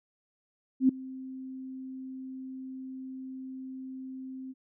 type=tone with ADSR envelope; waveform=sine; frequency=261.6 Hz; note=C4; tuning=in tune; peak=-16 dBFS; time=0.8-4.54 s; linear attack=89 ms; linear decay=6 ms; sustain=-22 dB; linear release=33 ms; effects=none